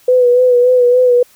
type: tone with vibrato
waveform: sine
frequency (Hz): 495.9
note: B4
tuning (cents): +7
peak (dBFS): -6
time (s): 0.08-1.23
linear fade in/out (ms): 5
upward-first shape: sine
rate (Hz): 3.5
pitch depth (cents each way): 37
effects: white hiss -48 dBFS RMS until 1.35 s